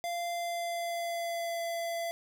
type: tone with pitch glide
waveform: square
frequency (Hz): 691 to 676.4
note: F5 to E5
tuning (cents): -19 to +44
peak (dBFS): -33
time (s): 0.04-2.11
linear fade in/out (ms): 0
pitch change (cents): -37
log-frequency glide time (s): 0.31-1.61
effects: none